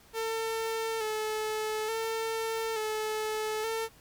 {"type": "tone with vibrato", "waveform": "sawtooth", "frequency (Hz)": 440.6, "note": "A4", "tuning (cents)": 2, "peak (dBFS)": -26, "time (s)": [0.13, 3.89], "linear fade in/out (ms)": 50, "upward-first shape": "square", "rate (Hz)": 0.57, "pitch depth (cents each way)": 33, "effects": ["pink hiss -58 dBFS RMS until 4 s", "MP3 96 kbps"]}